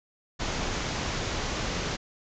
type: low-pass noise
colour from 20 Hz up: pink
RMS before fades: -31 dBFS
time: 0.39-1.97 s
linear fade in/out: 20 ms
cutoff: 7100 Hz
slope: 96 dB/octave
effects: none